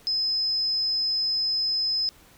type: tone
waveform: triangle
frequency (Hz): 5100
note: D#8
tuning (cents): +42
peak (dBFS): -19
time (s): 0.07-2.09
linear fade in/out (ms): 0
effects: tanh soft clip ceiling -21 dBFS + pink hiss -54 dBFS RMS until 2.37 s